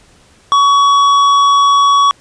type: tone with hard clipping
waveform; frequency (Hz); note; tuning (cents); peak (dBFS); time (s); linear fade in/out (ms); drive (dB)
triangle; 1125; C#6; +25; -8; 0.52-2.11; 0; 12
effects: pink hiss -47 dBFS RMS until 2.2 s + resampled to 22050 Hz